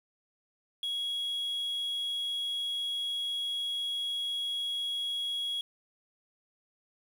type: tone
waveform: sine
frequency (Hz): 3322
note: G#7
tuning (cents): 0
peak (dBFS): -28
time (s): 0.83-5.61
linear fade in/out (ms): 2
effects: tanh soft clip ceiling -30 dBFS + 9-bit